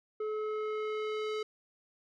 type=tone with low-pass filter sweep; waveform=square; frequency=429.4 Hz; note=A4; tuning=42 cents flat; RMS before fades=-35 dBFS; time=0.2-1.43 s; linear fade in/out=5 ms; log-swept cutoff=1000 to 4400 Hz; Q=1.1; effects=none